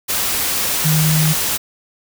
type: tone in noise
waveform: sine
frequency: 155.9 Hz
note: D#3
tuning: 4 cents sharp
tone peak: -13 dBFS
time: 0.84-1.34 s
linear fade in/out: 20 ms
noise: white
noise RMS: -19 dBFS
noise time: 0.08-1.58 s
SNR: +3 dB
effects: none